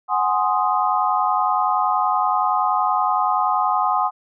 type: chord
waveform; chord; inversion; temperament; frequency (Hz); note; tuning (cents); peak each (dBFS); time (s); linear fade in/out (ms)
sine; Ab dominant seventh; third; equal; 740 / 830.6 / 1046.5 / 1244.5; Gb5 / Ab5 / C6 / Eb6; 0 / 0 / 0 / 0; -22; 0.08-4.11; 50
effects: none